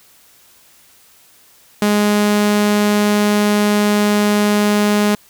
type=tone; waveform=sawtooth; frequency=207.7 Hz; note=G#3; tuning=in tune; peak=-8 dBFS; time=1.82-5.15 s; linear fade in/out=2 ms; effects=white hiss -49 dBFS RMS until 5.29 s